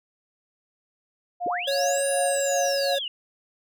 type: tone with tremolo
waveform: sine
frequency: 709 Hz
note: F5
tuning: 26 cents sharp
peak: -24 dBFS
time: 1.4-2.96 s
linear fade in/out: 20 ms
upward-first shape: sine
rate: 2.7 Hz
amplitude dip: 90%
type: linear two-way sweep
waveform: sine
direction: up then down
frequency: 230 to 9800 to 2792 Hz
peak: -28 dBFS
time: 1.46-3.08 s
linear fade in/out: 2 ms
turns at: 2.11 s
type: tone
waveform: square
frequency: 554.4 Hz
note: C#5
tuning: in tune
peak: -24 dBFS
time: 1.67-2.99 s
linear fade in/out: 10 ms
effects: none